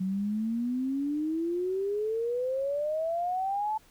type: exponential sweep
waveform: sine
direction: up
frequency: 184.5 to 880 Hz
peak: -27 dBFS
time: 0-3.78 s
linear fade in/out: 10 ms
effects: pink hiss -60 dBFS RMS until 3.9 s